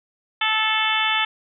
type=harmonic tone with a mistuned harmonic; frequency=436.5 Hz; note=A4; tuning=14 cents flat; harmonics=2 / 3 / 4 / 5 / 6 / 7 / 8; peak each=-26 / -26 / -26 / -26 / -26 / -26 / -26 dBFS; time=0.41-1.25 s; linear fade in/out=5 ms; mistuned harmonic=6; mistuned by=+18 cents; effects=none